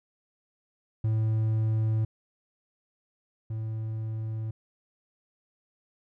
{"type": "tone pair in turn", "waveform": "triangle", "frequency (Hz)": [110, 110.39], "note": ["A2", "A2"], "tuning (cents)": [0, 6], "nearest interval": "unison", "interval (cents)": 6, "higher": "second", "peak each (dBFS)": [-21, -28], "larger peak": "first", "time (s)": [[1.04, 2.05], [3.5, 4.51]], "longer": "neither", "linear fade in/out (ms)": 5, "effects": []}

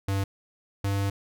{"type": "tone pair in turn", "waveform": "square", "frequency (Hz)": [98, 99.25], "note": ["G2", "G2"], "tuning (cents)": [0, 22], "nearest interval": "unison", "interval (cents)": 22, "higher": "second", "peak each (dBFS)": -25, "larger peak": "neither", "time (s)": [[0.08, 0.24], [0.84, 1.1]], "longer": "second", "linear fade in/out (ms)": 5, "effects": []}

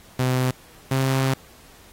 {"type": "tone pair in turn", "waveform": "sawtooth", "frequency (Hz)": [128, 133.19], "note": ["C3", "C3"], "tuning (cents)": [-38, 31], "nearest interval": "minor second", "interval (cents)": 69, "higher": "second", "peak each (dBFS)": -15, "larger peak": "neither", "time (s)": [[0.19, 0.51], [0.91, 1.34]], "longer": "second", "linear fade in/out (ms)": 5, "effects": ["pink hiss -50 dBFS RMS until 1.92 s", "AAC 48 kbps"]}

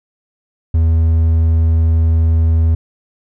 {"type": "tone", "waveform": "triangle", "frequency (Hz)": 81.3, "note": "E2", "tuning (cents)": -23, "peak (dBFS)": -7, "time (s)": [0.74, 2.75], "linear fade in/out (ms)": 5, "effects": []}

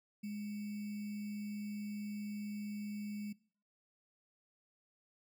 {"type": "tone with sample-and-hold", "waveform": "sine", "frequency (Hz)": 207.7, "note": "G#3", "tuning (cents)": 0, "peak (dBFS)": -39, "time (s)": [0.23, 3.33], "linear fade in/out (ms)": 10, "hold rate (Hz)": 2450, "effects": ["noise-tail reverb RT60 0.5 s tail -22 dB re dry"]}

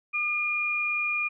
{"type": "tone pair together", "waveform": "sine", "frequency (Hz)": [1210.5, 2421], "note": ["D#6", "D#7"], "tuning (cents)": [-48, -48], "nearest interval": "octave", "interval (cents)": 1200, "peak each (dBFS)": [-35, -25], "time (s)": [0.13, 1.29], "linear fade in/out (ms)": 20, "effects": []}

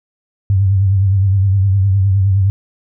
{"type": "tone with vibrato", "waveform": "sine", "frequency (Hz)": 97.2, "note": "G2", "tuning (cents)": -14, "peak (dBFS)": -9, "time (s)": [0.5, 2.5], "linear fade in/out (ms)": 0, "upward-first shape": "triangle", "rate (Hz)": 9.7, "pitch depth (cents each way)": 80, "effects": []}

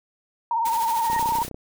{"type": "tone with vibrato", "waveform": "sine", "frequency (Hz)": 919, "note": "A#5", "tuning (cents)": -25, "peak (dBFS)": -20, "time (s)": [0.51, 1.43], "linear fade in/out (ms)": 2, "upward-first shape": "sine", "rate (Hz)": 19, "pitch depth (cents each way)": 59}
{"type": "noise with tremolo", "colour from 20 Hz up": "white", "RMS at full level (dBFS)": -32, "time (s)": [0.65, 1.49], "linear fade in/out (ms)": 5, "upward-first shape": "triangle", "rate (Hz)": 13, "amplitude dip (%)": 60}
{"type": "tone with exponential growth", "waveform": "sine", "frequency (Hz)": 1864.7, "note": "A#6", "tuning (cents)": 0, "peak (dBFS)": -28, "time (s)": [0.89, 1.19], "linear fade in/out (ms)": 0, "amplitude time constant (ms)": 64}
{"type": "click train", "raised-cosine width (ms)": 2, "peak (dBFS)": -22, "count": 15, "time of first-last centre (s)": [1.1, 1.544], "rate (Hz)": 31.5}
{"effects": []}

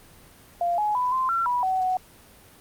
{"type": "tone with pitch steps", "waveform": "sine", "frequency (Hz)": [694, 841, 996, 1039, 1358, 979, 753, 742], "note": ["F5", "G#5", "B5", "C6", "F6", "B5", "F#5", "F#5"], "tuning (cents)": [-11, 22, 14, -12, -49, -15, 30, 5], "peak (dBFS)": -21, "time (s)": [0.61, 1.97], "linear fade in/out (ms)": 2, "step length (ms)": 170, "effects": ["pink hiss -51 dBFS RMS until 2.6 s", "Opus 32 kbps"]}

